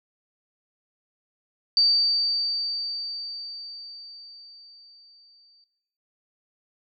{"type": "tone with exponential decay", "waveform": "sine", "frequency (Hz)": 4622, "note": "D8", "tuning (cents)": -28, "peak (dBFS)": -15, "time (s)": [1.77, 5.64], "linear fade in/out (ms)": 1, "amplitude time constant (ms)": 840, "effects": ["noise-tail reverb RT60 1.0 s tail -21 dB re dry"]}